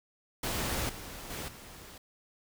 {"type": "noise with level steps", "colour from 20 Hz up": "pink", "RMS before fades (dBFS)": [-33, -44, -39, -49], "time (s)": [0.43, 1.98], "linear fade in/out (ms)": 5, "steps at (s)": [0.89, 1.3, 1.48], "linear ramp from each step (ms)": 5, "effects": []}